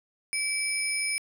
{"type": "tone cluster", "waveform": "sine", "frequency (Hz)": [2298, 5130, 9590], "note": ["D7", "E8", "D9"], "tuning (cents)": [-38, -48, 35], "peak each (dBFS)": [-28, -33, -29], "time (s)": [0.33, 1.18], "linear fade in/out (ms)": 0, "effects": ["tanh soft clip ceiling -21 dBFS", "9-bit"]}